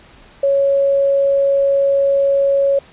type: tone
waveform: sine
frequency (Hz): 554.4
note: C#5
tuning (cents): 0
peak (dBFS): -11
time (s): 0.43-2.79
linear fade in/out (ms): 5
effects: pink hiss -45 dBFS RMS until 2.92 s + resampled to 8000 Hz